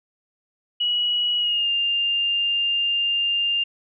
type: tone with pitch glide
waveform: sine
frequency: 2918 to 2801 Hz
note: F#7 to F7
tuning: -25 to +4 cents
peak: -19 dBFS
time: 0.8-3.64 s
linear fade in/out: 10 ms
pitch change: -71 cents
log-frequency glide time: 1.38-1.7 s
effects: none